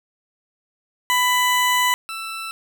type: tone pair in turn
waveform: 20% pulse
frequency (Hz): 995 / 1328.2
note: B5 / E6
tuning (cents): +13 / +13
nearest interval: perfect fourth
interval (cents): 500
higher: second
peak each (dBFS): -11 / -23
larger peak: first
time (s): 1.1-1.94 / 2.09-2.51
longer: first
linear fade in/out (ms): 0
effects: none